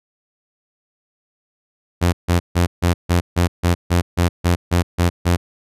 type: tone bursts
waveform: sawtooth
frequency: 87.31 Hz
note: F2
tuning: in tune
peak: -9 dBFS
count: 13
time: 2.01-5.37 s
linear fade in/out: 20 ms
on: 120 ms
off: 150 ms
effects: resampled to 32000 Hz